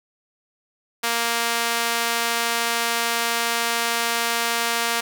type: tone with high-pass filter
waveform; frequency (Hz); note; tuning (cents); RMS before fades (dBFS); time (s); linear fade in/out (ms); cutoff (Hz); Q
sawtooth; 233.1; A#3; 0; -23; 1.03-5.01; 10; 930; 0.55
effects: none